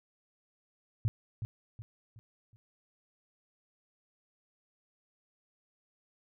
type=tone with echo; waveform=sine; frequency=110.9 Hz; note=A2; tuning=14 cents sharp; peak=-25 dBFS; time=1.05-1.08 s; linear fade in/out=0 ms; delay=370 ms; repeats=4; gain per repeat=-8 dB; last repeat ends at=2.56 s; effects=none